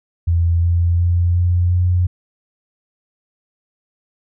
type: tone with pitch steps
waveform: sine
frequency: 84.7 / 85.88 / 87.08 / 88.3 / 89.53 Hz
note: E2 / F2 / F2 / F2 / F2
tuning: +48 / -29 / -5 / +20 / +44 cents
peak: -12 dBFS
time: 0.27-2.07 s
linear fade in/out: 10 ms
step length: 360 ms
effects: none